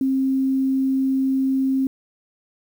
sine tone, 266 Hz, C4, 29 cents sharp, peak -17 dBFS, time 0.01-1.87 s, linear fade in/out 2 ms, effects 8-bit

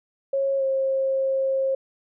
sine tone with pitch glide, 546 to 535.4 Hz, C#5 to C5, -26 to +40 cents, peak -20 dBFS, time 0.33-1.75 s, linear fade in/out 5 ms, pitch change -34 cents, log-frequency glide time 0.58-0.63 s, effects none

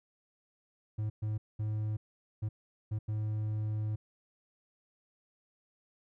triangle tone bursts at uneven times, 107.3 Hz, A2, 43 cents flat, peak -29 dBFS, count 6, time 0.98-1.1 / 1.22-1.38 / 1.59-1.97 / 2.42-2.49 / 2.91-2.99 / 3.08-3.96 s, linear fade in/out 10 ms, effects none

